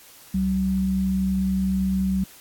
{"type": "tone pair together", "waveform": "sine", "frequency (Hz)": [66.56, 190], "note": ["C2", "F#3"], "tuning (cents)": [30, 46], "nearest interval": "octave + tritone", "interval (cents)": 1816, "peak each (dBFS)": [-29, -20], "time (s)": [0.34, 2.24], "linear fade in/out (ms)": 5, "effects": ["white hiss -48 dBFS RMS until 2.4 s", "AAC 64 kbps"]}